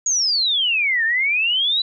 sine exponential two-way sweep, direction down then up, 6800 to 1760 to 4010 Hz, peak -16 dBFS, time 0.06-1.82 s, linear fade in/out 5 ms, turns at 1.04 s, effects none

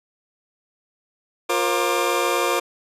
25% pulse tone cluster, 353.5 / 469.1 / 536 / 1191 Hz, F4 / A#4 / C5 / D6, +21 / +11 / +42 / +24 cents, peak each -21 dBFS, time 1.49-2.6 s, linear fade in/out 10 ms, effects resampled to 32000 Hz

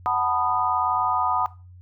sine chord, B dominant seventh, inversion second, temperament just, 740.8 / 889 / 987.8 / 1234.7 Hz, F#5 / A5 / B5 / D#6, +2 / +18 / 0 / -14 cents, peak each -26 / -28 / -25 / -25 dBFS, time 0.06-1.46 s, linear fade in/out 0 ms, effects noise-tail reverb RT60 0.3 s tail -17 dB re dry + added 90 Hz sine -43 dBFS peak until 1.81 s

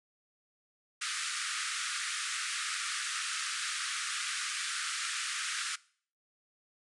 pink band-pass noise, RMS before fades -36 dBFS, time 1.01-5.76 s, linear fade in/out 10 ms, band 1200 to 10000 Hz, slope 96 dB/octave, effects noise-tail reverb RT60 0.5 s tail -21 dB re dry

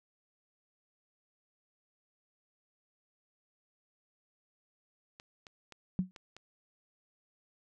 clicks, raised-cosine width 0.2 ms, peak -32 dBFS, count 5, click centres 5.199 / 5.468 / 5.723 / 6.162 / 6.366 s
sine tone with exponential decay, 185 Hz, F#3, in tune, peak -23 dBFS, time 5.99-6.11 s, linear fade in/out 0 ms, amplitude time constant 25 ms
effects none

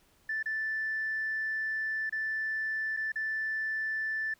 sine tone with dropouts, 1760 Hz, A6, in tune, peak -29 dBFS, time 0.29-4.34 s, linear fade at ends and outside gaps 5 ms, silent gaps 0.428-0.458 / 2.096-2.124 / 2.966-2.971 / 3.12-3.157 s, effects tanh soft clip ceiling -25 dBFS + pink hiss -66 dBFS RMS until 4.39 s

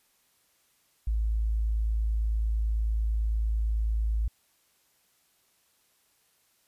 sine tone, 54.5 Hz, A1, 16 cents flat, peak -24 dBFS, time 1.07-4.28 s, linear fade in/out 5 ms, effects white hiss -68 dBFS RMS until 6.67 s + resampled to 32000 Hz

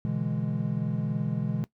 triangle chord, E dominant seventh, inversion second, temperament equal, 123.47 / 146.83 / 164.81 / 207.7 Hz, B2 / D3 / E3 / G#3, 0 / 0 / 0 / 0 cents, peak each -30 dBFS, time 0.05-1.64 s, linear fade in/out 0 ms, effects noise-tail reverb RT60 0.1 s tail -19 dB re dry

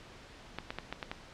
clicks, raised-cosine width 0.3 ms, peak -20 dBFS, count 6, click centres 0.586 / 0.705 / 0.786 / 0.926 / 1.028 / 1.115 s, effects pink hiss -52 dBFS RMS until 1.33 s + low-pass 5000 Hz 12 dB/octave

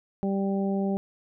harmonic tone, 196 Hz, G3, in tune, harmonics 1 / 2 / 3 / 4, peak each -25 / -31 / -35 / -37 dBFS, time 0.23-0.97 s, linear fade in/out 0 ms, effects none

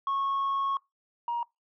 sine tone pair in turn, 1098 / 946.4 Hz, C#6 / A#5, -17 / +26 cents, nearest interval minor third, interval 257 cents, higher first, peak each -24 / -26 dBFS, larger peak first, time 0.07-0.77 / 1.28-1.43 s, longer first, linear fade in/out 2 ms, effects noise-tail reverb RT60 0.2 s tail -25 dB re dry + tanh soft clip ceiling -24 dBFS

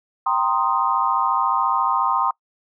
sine chord, C minor seventh, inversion second, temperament equal, 784 / 932.3 / 1046.5 / 1244.5 Hz, G5 / Bb5 / C6 / Eb6, 0 / 0 / 0 / 0 cents, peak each -25 / -23 / -21 / -23 dBFS, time 0.26-2.31 s, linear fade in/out 5 ms, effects noise-tail reverb RT60 0.1 s tail -24 dB re dry

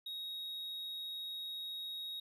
triangle tone, 3773 Hz, A#7, 20 cents sharp, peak -39 dBFS, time 0.06-2.2 s, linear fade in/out 5 ms, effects none

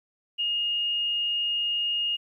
sine tone, 2849 Hz, F7, 34 cents sharp, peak -24 dBFS, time 0.38-2.17 s, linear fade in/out 20 ms, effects 11-bit

